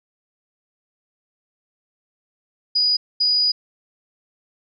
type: tone bursts at uneven times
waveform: sine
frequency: 4923 Hz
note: D#8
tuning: 19 cents flat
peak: -15 dBFS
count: 2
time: 2.75-2.97 / 3.2-3.52 s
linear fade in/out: 10 ms
effects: none